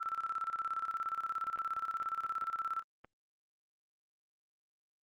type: tone with tremolo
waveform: sine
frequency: 1334 Hz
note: E6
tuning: 20 cents sharp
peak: -32 dBFS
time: 0-2.83 s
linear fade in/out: 20 ms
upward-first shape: square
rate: 17 Hz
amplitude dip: 75%
type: clicks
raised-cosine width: 0.5 ms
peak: -36 dBFS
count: 7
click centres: 1.468 / 1.576 / 1.766 / 2.022 / 2.245 / 2.422 / 3.046 s
effects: Opus 32 kbps